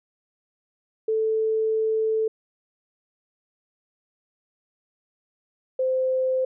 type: tone pair in turn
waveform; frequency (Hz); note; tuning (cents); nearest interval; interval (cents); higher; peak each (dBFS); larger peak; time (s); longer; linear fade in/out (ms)
sine; 440 / 518.3; A4 / C5; 0 / -16; minor third; 284; second; -20; neither; 1.08-2.28 / 5.79-6.45; first; 5
effects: none